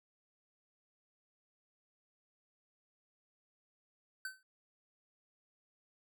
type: tone with exponential decay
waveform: square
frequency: 1533 Hz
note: G6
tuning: 39 cents flat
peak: -37 dBFS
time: 4.25-4.43 s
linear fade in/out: 2 ms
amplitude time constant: 38 ms
effects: none